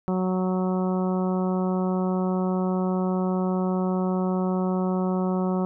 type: harmonic tone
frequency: 185 Hz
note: F#3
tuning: in tune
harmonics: 1 / 2 / 3 / 4 / 5 / 6 / 7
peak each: -23 / -29 / -33 / -35 / -37 / -39 / -40 dBFS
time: 0.08-5.65 s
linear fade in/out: 0 ms
effects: none